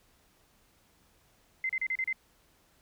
sine tone bursts, 2070 Hz, C7, 19 cents flat, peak -28 dBFS, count 6, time 1.64-2.128 s, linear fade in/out 2 ms, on 53 ms, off 34 ms, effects pink hiss -66 dBFS RMS until 2.81 s

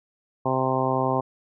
harmonic tone, 130.81 Hz, C3, in tune, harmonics 1 / 2 / 3 / 4 / 5 / 6 / 7 / 8, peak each -29 / -29 / -29 / -29 / -29 / -29 / -29 / -29 dBFS, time 0.45-1.21 s, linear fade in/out 10 ms, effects none

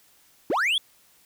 triangle linear sweep, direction up, 239.2 to 3500 Hz, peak -19 dBFS, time 0.5-0.78 s, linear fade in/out 2 ms, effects white hiss -59 dBFS RMS until 1.25 s

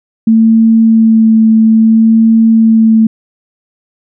sine tone with vibrato, 223.2 Hz, A3, 25 cents sharp, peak -3 dBFS, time 0.27-3.07 s, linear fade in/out 5 ms, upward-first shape sine, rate 0.6 Hz, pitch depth 13 cents each way, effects none

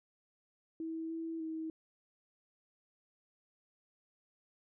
sine tone with pitch steps, 324.1 / 327.2 / 319.7 Hz, E4 / E4 / D#4, -29 / -13 / +47 cents, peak -37 dBFS, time 0.8-1.7 s, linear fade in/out 2 ms, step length 300 ms, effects none

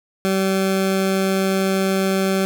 20% pulse tone, 191.9 Hz, G3, 37 cents flat, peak -12 dBFS, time 0.25-2.45 s, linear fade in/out 0 ms, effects none

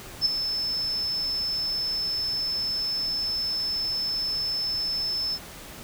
sine tone with ADSR envelope, 5260 Hz, E8, 5 cents flat, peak -16 dBFS, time 0.21-5.39 s, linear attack 45 ms, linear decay 13 ms, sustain -9 dB, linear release 53 ms, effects pink hiss -42 dBFS RMS until 5.83 s

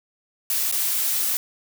blue noise with dropouts, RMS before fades -23 dBFS, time 0.5-1.37 s, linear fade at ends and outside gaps 1 ms, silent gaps 0.714-0.724 s, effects none

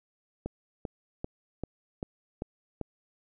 click train, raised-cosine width 2 ms, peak -20 dBFS, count 7, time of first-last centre 0.46-2.813 s, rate 2.55 Hz, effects none

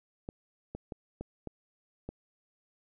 clicks, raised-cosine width 2 ms, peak -25 dBFS, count 6, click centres 0.289 / 0.75 / 0.922 / 1.21 / 1.473 / 2.09 s, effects none

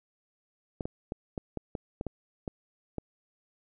clicks, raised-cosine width 2 ms, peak -20 dBFS, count 10, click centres 0.808 / 0.855 / 1.121 / 1.378 / 1.573 / 1.752 / 2.011 / 2.067 / 2.478 / 2.983 s, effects none

